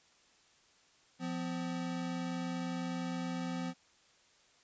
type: tone pair together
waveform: square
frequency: 175.2 / 255 Hz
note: F3 / C4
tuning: +6 / -44 cents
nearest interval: tritone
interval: 650 cents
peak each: -39 / -39 dBFS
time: 1.19-3.74 s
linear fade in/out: 50 ms
effects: white hiss -66 dBFS RMS until 4.63 s + resampled to 16000 Hz